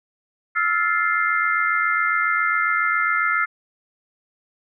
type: chord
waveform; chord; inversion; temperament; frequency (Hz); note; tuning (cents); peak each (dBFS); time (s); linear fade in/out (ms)
sine; F major seventh; third; just; 1309.6 / 1396.9 / 1746.1 / 2095; E6 / F6 / A6 / C7; -12 / 0 / -14 / +2; -23 / -22 / -26 / -23; 0.55-3.46; 20
effects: none